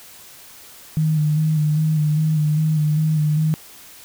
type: tone with vibrato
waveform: sine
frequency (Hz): 153.8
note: D#3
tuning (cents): -20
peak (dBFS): -15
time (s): 0.97-3.54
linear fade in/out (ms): 0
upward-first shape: square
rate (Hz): 2.5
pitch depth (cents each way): 29
effects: white hiss -43 dBFS RMS until 4.04 s